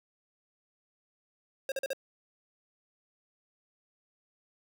square tone bursts, 538 Hz, C5, 48 cents sharp, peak -31 dBFS, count 4, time 1.69-1.932 s, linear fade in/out 2 ms, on 29 ms, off 42 ms, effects none

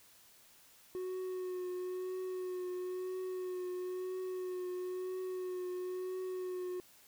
triangle tone with vibrato, 366.8 Hz, F#4, 15 cents flat, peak -35 dBFS, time 0.95-6.8 s, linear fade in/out 0 ms, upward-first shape triangle, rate 1 Hz, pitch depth 25 cents each way, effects white hiss -62 dBFS RMS until 7.07 s

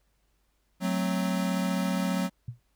square chord, F# diminished, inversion none, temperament equal, 185 / 220 / 261.6 Hz, F#3 / A3 / C4, 0 / 0 / 0 cents, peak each -28 / -34 / -34 dBFS, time 0.8-2.3 s, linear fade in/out 50 ms
sine tone with exponential decay, 120 Hz, B2, 49 cents flat, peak -29 dBFS, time 2.48-2.6 s, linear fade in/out 5 ms, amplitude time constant 26 ms
effects added 50 Hz sine -70 dBFS peak until 2.75 s + pink hiss -74 dBFS RMS until 2.75 s

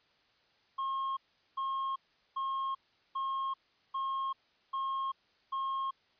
triangle tone bursts, 1076 Hz, C6, 48 cents sharp, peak -30 dBFS, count 7, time 0.78-5.91 s, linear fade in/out 10 ms, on 390 ms, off 400 ms, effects white hiss -69 dBFS RMS until 6.19 s + resampled to 11025 Hz

